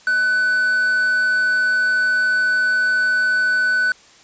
triangle tone with quantisation, 1499 Hz, F#6, 22 cents sharp, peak -13 dBFS, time 0.07-3.92 s, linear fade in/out 2 ms, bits 6, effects white hiss -48 dBFS RMS until 4.23 s + resampled to 16000 Hz

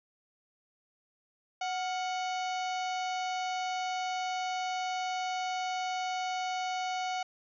harmonic tone with a mistuned harmonic, 740 Hz, F#5, in tune, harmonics 1 / 2 / 3 / 4 / 5 / 6 / 7 / 8 / 9, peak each -32 / -43 / -42 / -44 / -49 / -48 / -54 / -50 / -53 dBFS, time 1.61-7.23 s, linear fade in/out 5 ms, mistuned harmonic 2, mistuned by -84 cents, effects none

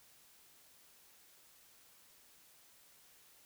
silence, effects white hiss -64 dBFS RMS until 3.45 s

